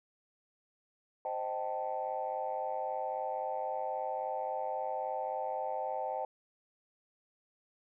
sine chord, A half-diminished seventh, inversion first, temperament equal with one note detuned, 523.3 / 622.3 / 776.3 / 880 Hz, C5 / Eb5 / G5 / A5, 0 / 0 / -17 / 0 cents, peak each -39 / -39 / -37 / -39 dBFS, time 1.25-6.25 s, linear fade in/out 2 ms, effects tanh soft clip ceiling -24 dBFS

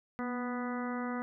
harmonic tone with a mistuned harmonic, 246.9 Hz, B3, in tune, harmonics 1 / 2 / 3 / 4 / 5 / 6 / 7 / 8, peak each -35 / -42 / -44 / -45 / -43 / -46 / -52 / -48 dBFS, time 0.19-1.22 s, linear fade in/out 0 ms, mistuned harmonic 1, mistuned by -32 cents, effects none

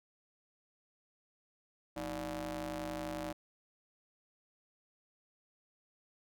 sawtooth ring-modulated tone, 135.9 Hz, C#3, 34 cents flat, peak -31 dBFS, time 1.96-3.33 s, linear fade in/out 10 ms, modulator 450 Hz, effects none

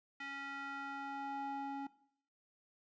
square tone with band-pass filter sweep, 277.2 Hz, C#4, in tune, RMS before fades -43 dBFS, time 0.2-1.87 s, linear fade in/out 5 ms, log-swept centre 2000 to 620 Hz, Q 2.3, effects noise-tail reverb RT60 0.6 s tail -18 dB re dry + resampled to 16000 Hz

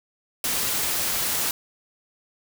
white noise, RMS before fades -25 dBFS, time 0.44-1.51 s, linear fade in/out 2 ms, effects none

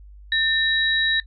sine tone pair together, 1800 / 3867 Hz, A6 / B7, +39 / -37 cents, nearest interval octave + minor second, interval 1324 cents, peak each -21 dBFS, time 0.32-1.2 s, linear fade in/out 2 ms, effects noise-tail reverb RT60 0.1 s tail -18 dB re dry + added 50 Hz sine -41 dBFS peak until 1.26 s

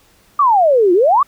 sine exponential two-way sweep, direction down then up, 1208 to 338.9 to 1208 Hz, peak -8 dBFS, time 0.39-1.23 s, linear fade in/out 5 ms, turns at 0.93 s, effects pink hiss -52 dBFS RMS until 1.27 s

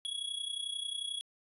square tone with amplitude modulation, 3342 Hz, G#7, 10 cents sharp, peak -33 dBFS, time 0.05-1.21 s, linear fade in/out 0 ms, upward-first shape sine, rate 31.2 Hz, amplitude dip 75%, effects resampled to 32000 Hz

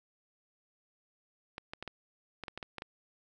clicks, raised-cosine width 0.3 ms, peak -24 dBFS, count 10, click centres 1.581 / 1.735 / 1.826 / 1.877 / 2.437 / 2.482 / 2.576 / 2.628 / 2.783 / 2.821 s, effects none

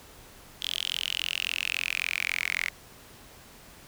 sawtooth tone with high-pass filter sweep, 43.65 Hz, F1, in tune, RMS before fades -31 dBFS, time 0.61-2.7 s, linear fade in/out 20 ms, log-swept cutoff 3300 to 2100 Hz, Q 7.7, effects pink hiss -51 dBFS RMS until 3.87 s

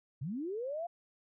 sine linear sweep, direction up, 116.54 to 709 Hz, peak -35 dBFS, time 0.21-0.87 s, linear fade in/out 10 ms, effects none

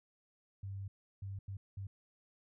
sine tone bursts at uneven times, 98 Hz, G2, in tune, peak -40 dBFS, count 4, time 0.63-0.88 / 1.22-1.39 / 1.48-1.57 / 1.77-1.87 s, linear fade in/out 5 ms, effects none

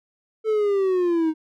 triangle linear sweep, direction down, 443 to 310 Hz, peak -16 dBFS, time 0.44-1.34 s, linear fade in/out 50 ms, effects none

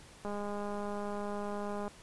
click train, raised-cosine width 1 ms, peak -26 dBFS, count 335, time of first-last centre 0.25-1.879 s, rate 205 Hz, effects pink hiss -55 dBFS RMS until 2.02 s + resampled to 24000 Hz

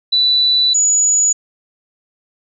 sine tone pair in turn, 3971 / 6879 Hz, B7 / A8, +9 / -40 cents, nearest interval minor seventh, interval 951 cents, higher second, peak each -10 dBFS, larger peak neither, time 0.12-0.74 / 0.74-1.33 s, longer first, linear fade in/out 10 ms, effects none

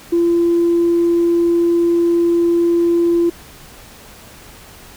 sine tone, 341.4 Hz, F4, 39 cents flat, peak -10 dBFS, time 0.12-3.3 s, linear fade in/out 10 ms, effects tanh soft clip ceiling -7 dBFS + pink hiss -40 dBFS RMS until 4.96 s

